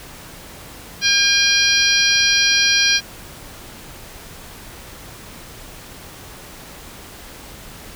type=harmonic tone with a mistuned harmonic; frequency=805 Hz; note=G5; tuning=46 cents sharp; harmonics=2 / 3 / 4 / 5 / 6 / 7; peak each=-20 / -20 / -20 / -20 / -20 / -20 dBFS; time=1.01-3.01 s; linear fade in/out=50 ms; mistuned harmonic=5; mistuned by=+45 cents; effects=pink hiss -38 dBFS RMS until 7.95 s